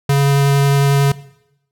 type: tone with vibrato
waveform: square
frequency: 140 Hz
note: C#3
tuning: 18 cents sharp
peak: -11 dBFS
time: 0.09-1.12 s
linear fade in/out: 5 ms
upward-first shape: triangle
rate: 11 Hz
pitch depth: 8 cents each way
effects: noise-tail reverb RT60 0.8 s tail -18 dB re dry